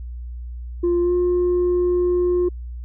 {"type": "tone with pitch glide", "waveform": "sine", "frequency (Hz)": [348.3, 355.8], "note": ["F4", "F4"], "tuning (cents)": [-5, 32], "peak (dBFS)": -14, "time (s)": [0.83, 2.49], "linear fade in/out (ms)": 10, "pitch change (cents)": 37, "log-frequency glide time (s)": [1.01, 1.13], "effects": ["tanh soft clip ceiling -14 dBFS", "added 60 Hz sine -29 dBFS peak until 2.84 s"]}